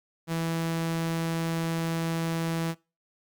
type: tone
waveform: sawtooth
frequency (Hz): 164.8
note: E3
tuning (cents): 0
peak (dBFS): -23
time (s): 0.27-2.75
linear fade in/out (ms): 50
effects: noise-tail reverb RT60 0.3 s tail -23 dB re dry + Opus 48 kbps